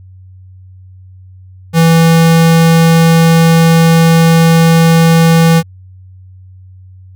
square tone, 164.81 Hz, E3, in tune, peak -5 dBFS, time 1.73-5.63 s, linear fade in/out 50 ms, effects added 93 Hz sine -33 dBFS peak until 7.15 s

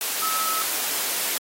sine tone in noise, 1295 Hz, E6, 31 cents flat, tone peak -25 dBFS, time 0.22-0.62 s, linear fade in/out 2 ms, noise white, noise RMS -26 dBFS, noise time 0.01-1.38 s, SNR -2 dB, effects high-pass 300 Hz 12 dB/octave + AAC 48 kbps

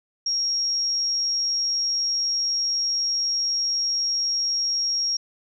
sine tone, 5588 Hz, F8, in tune, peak -21 dBFS, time 0.26-5.17 s, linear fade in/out 5 ms, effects none

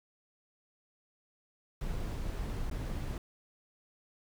brown noise with dropouts, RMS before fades -36 dBFS, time 1.81-3.18 s, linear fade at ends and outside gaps 2 ms, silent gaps 2.699-2.712 s, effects none

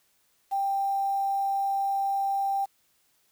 sine tone with quantisation, 788 Hz, G5, 9 cents sharp, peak -24 dBFS, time 0.51-2.66 s, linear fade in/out 20 ms, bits 8, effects white hiss -68 dBFS RMS until 3.31 s

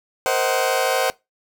sawtooth chord, C half-diminished seventh, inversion third, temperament just, 470.9 / 523.3 / 627.9 / 753.5 Hz, Bb4 / C5 / Eb5 / Gb5, +18 / 0 / +16 / +31 cents, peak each -22 / -18 / -22 / -19 dBFS, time 0.26-1.1 s, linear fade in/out 0 ms, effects noise-tail reverb RT60 0.2 s tail -21 dB re dry

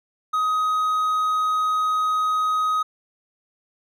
triangle tone, 1258 Hz, D#6, 19 cents sharp, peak -17 dBFS, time 0.33-2.83 s, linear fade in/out 10 ms, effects none

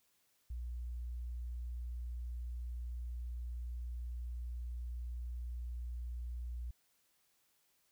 sine tone, 60 Hz, B1, 49 cents flat, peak -39 dBFS, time 0.5-6.71 s, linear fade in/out 5 ms, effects white hiss -75 dBFS RMS until 7.91 s

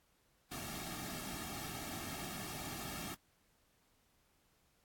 pink noise with comb filter, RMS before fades -44 dBFS, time 0.51-3.15 s, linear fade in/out 10 ms, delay 2 ms, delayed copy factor -0.8, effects pink hiss -74 dBFS RMS until 4.84 s + AAC 64 kbps

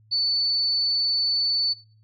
sine tone, 4489 Hz, C#8, 21 cents sharp, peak -20 dBFS, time 0.11-1.74 s, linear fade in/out 20 ms, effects noise-tail reverb RT60 0.4 s tail -19 dB re dry + added 108 Hz sine -54 dBFS peak until 2.03 s

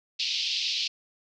white band-pass noise, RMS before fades -29 dBFS, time 0.19-0.88 s, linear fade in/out 10 ms, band 2600 to 5100 Hz, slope 48 dB/octave, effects none

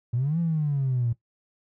triangle exponential two-way sweep, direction up then down, 114.8 to 171.9 to 114.8 Hz, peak -18 dBFS, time 0.13-1.13 s, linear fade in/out 10 ms, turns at 0.39 s, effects noise-tail reverb RT60 0.1 s tail -19 dB re dry + tanh soft clip ceiling -20 dBFS

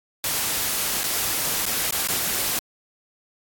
white noise with dropouts, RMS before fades -24 dBFS, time 0.24-2.59 s, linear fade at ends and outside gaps 1 ms, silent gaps 1.034-1.039 / 1.655-1.663 / 1.908-1.924 / 2.074-2.085 s, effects AAC 64 kbps

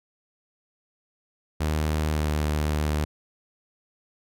sawtooth tone with pitch glide, 77 to 75.55 Hz, D#2 to D2, -17 to +50 cents, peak -19 dBFS, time 1.6-3.05 s, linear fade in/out 10 ms, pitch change -33 cents, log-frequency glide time 2.09-2.29 s, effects none

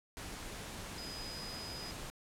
sine tone in noise, 4978 Hz, D#8, in tune, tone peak -45 dBFS, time 0.98-1.91 s, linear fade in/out 0 ms, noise pink, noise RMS -45 dBFS, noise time 0.17-2.1 s, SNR -3 dB, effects low-pass 11000 Hz 12 dB/octave

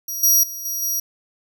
20% pulse tone with level steps, 5740 Hz, F8, 47 cents sharp, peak -20 / -7 / -24 / -18 / -15 dBFS, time 0.08-1 s, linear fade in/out 5 ms, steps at 0.23 / 0.43 / 0.65 / 0.82 s, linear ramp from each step 5 ms, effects none

